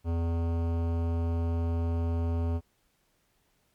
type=tone with hard clipping; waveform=sine; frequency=83.8 Hz; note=E2; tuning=29 cents sharp; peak=-28 dBFS; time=0.04-2.61 s; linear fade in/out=50 ms; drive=17 dB; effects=pink hiss -71 dBFS RMS until 3.74 s + MP3 96 kbps